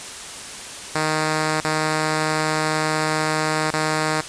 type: tone with dropouts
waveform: 5% pulse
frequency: 155.56 Hz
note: D#3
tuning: in tune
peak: -8 dBFS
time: 0.95-4.21 s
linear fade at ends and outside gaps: 2 ms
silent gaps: 1.606-1.645 / 3.707-3.735 s
effects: white hiss -34 dBFS RMS until 4.28 s + resampled to 22050 Hz